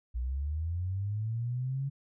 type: linear sweep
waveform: sine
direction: up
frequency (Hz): 57.9 to 140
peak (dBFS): -30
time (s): 0.14-1.9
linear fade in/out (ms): 20
effects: none